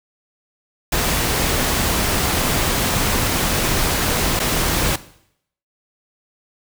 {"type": "noise with dropouts", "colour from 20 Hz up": "pink", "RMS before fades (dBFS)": -19, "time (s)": [0.92, 4.96], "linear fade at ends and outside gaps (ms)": 5, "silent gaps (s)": [4.393, 4.399], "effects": ["noise-tail reverb RT60 0.7 s tail -17 dB re dry"]}